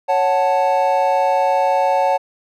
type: chord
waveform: triangle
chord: F# minor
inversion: second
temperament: equal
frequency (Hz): 554.4 / 740 / 880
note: C#5 / F#5 / A5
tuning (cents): 0 / 0 / 0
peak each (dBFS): -16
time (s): 0.08-2.18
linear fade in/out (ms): 20
effects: none